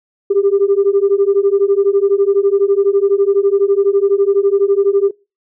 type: beating tone pair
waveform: sine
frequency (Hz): 392 / 404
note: G4 / G#4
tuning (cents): 0 / -48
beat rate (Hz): 12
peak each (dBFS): -12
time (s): 0.3-5.11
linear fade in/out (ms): 10
effects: noise-tail reverb RT60 0.3 s tail -25 dB re dry + tanh soft clip ceiling -4 dBFS